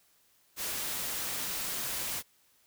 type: noise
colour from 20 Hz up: white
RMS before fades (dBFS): -35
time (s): 0.56-2.23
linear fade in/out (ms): 50
effects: white hiss -67 dBFS RMS until 2.66 s